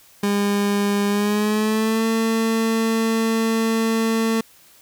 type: tone with pitch glide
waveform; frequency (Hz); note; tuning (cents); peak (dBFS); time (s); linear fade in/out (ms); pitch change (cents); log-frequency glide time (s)
30% pulse; 202.8 to 225; G#3 to A3; -41 to +39; -15; 0.23-4.41; 5; +180; 1.08-2.05
effects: white hiss -51 dBFS RMS until 4.81 s